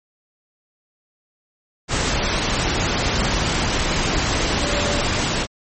sine tone in noise, 581 Hz, D5, 19 cents flat, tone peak -26 dBFS, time 4.6-5.04 s, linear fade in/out 50 ms, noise pink, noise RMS -20 dBFS, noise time 1.88-5.47 s, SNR -9 dB, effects MP3 32 kbps

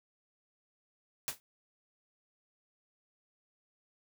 white noise with exponential decay, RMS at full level -31 dBFS, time 1.28-1.4 s, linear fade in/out 0 ms, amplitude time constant 24 ms, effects none

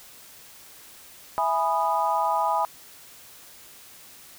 sine chord, E major seventh, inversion none, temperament equal with one note detuned, 659.3 / 830.6 / 987.8 / 1234.5 Hz, E5 / G#5 / B5 / D#6, 0 / 0 / 0 / -14 cents, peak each -29 / -25 / -25 / -29 dBFS, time 1.38-2.65 s, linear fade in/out 0 ms, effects white hiss -48 dBFS RMS until 4.38 s

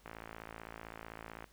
click train, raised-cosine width 0.5 ms, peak -30 dBFS, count 78, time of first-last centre 0.06-1.442 s, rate 55.7 Hz, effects added 50 Hz sine -64 dBFS peak until 1.52 s + pink hiss -66 dBFS RMS until 1.52 s

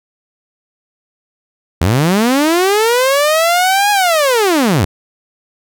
sawtooth linear two-way sweep, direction up then down, 75.3 to 834 to 75.3 Hz, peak -6 dBFS, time 1.81-4.85 s, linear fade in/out 5 ms, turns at 3.91 s, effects none

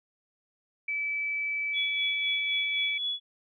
sine tone, 2306 Hz, D7, 32 cents flat, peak -28 dBFS, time 0.88-2.98 s, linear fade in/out 5 ms
sine tone with tremolo, 3394 Hz, G#7, 37 cents sharp, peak -27 dBFS, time 1.73-3.2 s, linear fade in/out 50 ms, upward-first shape sine, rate 3.9 Hz, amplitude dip 55%
effects none

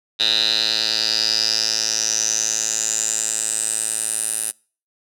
10% pulse tone with band-pass filter sweep, 110 Hz, A2, in tune, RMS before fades -21 dBFS, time 0.19-4.52 s, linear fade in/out 20 ms, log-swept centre 3800 to 10000 Hz, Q 8.2, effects noise-tail reverb RT60 0.4 s tail -25 dB re dry

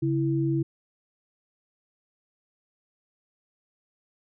sine tone pair together, 138.59 / 329.6 Hz, C#3 / E4, 0 / 0 cents, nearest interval octave + minor third, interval 1500 cents, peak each -25 dBFS, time 0.02-0.63 s, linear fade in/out 10 ms, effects none

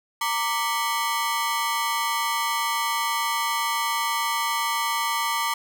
sawtooth ring-modulated tone, 1047 Hz, C6, 1 cent sharp, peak -16 dBFS, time 0.21-5.54 s, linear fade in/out 5 ms, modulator 124 Hz, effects 8-bit

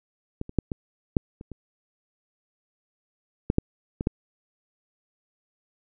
clicks, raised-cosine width 3 ms, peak -17 / -25 / -8 / -16 / -6 / -26 / -25 / -8 / -6 / -15 / -9 dBFS, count 11, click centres 0.414 / 0.494 / 0.587 / 0.718 / 1.168 / 1.411 / 1.517 / 3.501 / 3.584 / 4.009 / 4.071 s, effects none

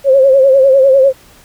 sine tone with vibrato, 537 Hz, C5, 45 cents sharp, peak -4 dBFS, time 0.04-1.13 s, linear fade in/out 50 ms, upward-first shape sine, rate 10 Hz, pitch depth 65 cents each way, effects pink hiss -43 dBFS RMS until 1.44 s

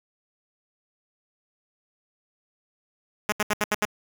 5% pulse tone bursts, 210 Hz, G#3, 19 cents sharp, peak -10 dBFS, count 6, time 3.29-3.853 s, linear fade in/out 2 ms, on 33 ms, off 73 ms, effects 8-bit

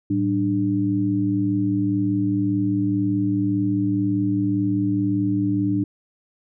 sine tone cluster, 110.2 / 192.1 / 297 Hz, A2 / G3 / D4, +3 / -35 / +20 cents, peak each -25 / -26 / -20 dBFS, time 0.1-5.84 s, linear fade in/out 5 ms, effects none

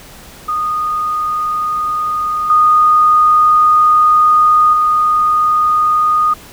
sine tone with level steps, 1233 Hz, D#6, 16 cents flat, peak -14 / -6 / -9 dBFS, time 0.48-6.34 s, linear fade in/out 10 ms, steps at 2.5 / 4.73 s, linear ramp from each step 2 ms, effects pink hiss -37 dBFS RMS until 6.52 s

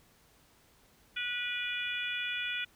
harmonic tone, 488.3 Hz, B4, 20 cents flat, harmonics 3 / 4 / 5 / 6 / 7, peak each -38 / -43 / -36 / -41 / -40 dBFS, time 1.16-2.65 s, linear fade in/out 10 ms, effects pink hiss -64 dBFS RMS until 2.75 s

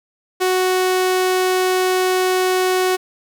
sawtooth tone, 370 Hz, F#4, in tune, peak -11 dBFS, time 0.4-2.97 s, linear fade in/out 20 ms, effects none

